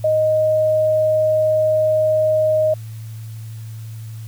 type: tone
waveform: sine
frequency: 622.3 Hz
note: D#5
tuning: in tune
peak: -13 dBFS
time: 0.04-2.74 s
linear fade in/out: 5 ms
effects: added 111 Hz sine -29 dBFS peak until 4.27 s + white hiss -48 dBFS RMS until 4.27 s